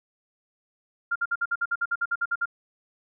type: tone bursts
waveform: sine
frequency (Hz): 1396.9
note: F6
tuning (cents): 0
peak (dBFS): -22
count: 14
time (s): 1.11-2.457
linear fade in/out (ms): 10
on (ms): 47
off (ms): 53
effects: none